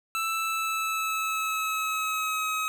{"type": "tone with pitch glide", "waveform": "25% pulse", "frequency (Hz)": [1323, 1272], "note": ["E6", "D#6"], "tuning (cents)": [6, 38], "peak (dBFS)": -23, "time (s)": [0.15, 2.68], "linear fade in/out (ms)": 0, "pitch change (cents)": -68, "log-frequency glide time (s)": [0.29, 2.47], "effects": []}